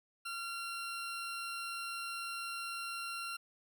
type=tone; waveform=20% pulse; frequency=1374 Hz; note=F6; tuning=29 cents flat; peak=-34 dBFS; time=0.25-3.37 s; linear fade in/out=10 ms; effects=none